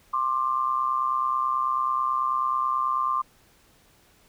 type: tone pair together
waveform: sine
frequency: 1055 / 1184.2 Hz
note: C6 / D6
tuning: +14 / +14 cents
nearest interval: major second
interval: 200 cents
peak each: -25 dBFS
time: 0.13-3.22 s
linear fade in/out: 10 ms
effects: pink hiss -59 dBFS RMS until 4.28 s